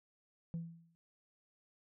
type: tone with exponential decay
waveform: sine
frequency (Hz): 166.8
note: E3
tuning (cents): +21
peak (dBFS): -33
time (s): 0.54-0.95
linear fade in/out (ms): 0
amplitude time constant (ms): 89
effects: tanh soft clip ceiling -35 dBFS